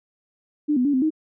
sine tone with pitch steps, 297.7 / 249.2 / 287 / 259 / 312.5 Hz, D4 / B3 / D4 / C4 / D#4, +24 / +16 / -40 / -17 / +8 cents, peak -17 dBFS, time 0.68-1.105 s, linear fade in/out 20 ms, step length 85 ms, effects none

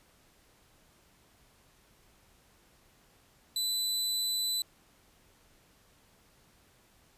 sawtooth tone, 3998 Hz, B7, 20 cents sharp, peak -26 dBFS, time 3.56-4.62 s, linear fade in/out 2 ms, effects pink hiss -64 dBFS RMS until 7.17 s + resampled to 32000 Hz

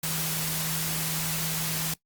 sine tone in noise, 160 Hz, D#3, 49 cents sharp, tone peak -33 dBFS, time 0.03-1.94 s, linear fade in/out 5 ms, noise white, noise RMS -30 dBFS, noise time 0.03-1.94 s, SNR -6 dB, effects noise-tail reverb RT60 0.1 s tail -20 dB re dry + Opus 48 kbps

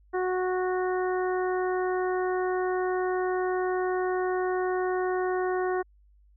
harmonic tone, 367.9 Hz, F#4, 10 cents flat, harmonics 1 / 2 / 3 / 4 / 5, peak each -26 / -32 / -36 / -38 / -40 dBFS, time 0.13-5.83 s, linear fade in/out 20 ms, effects added 50 Hz sine -56 dBFS peak until 6.36 s

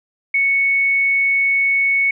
sine tone, 2215 Hz, C#7, 2 cents flat, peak -13 dBFS, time 0.34-2.11 s, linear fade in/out 5 ms, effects none

